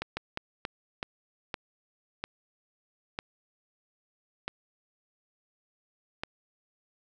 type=slowing click train; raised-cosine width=0.3 ms; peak=-16 dBFS; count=10; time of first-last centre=0.02-6.235 s; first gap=150 ms; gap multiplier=1.36; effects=none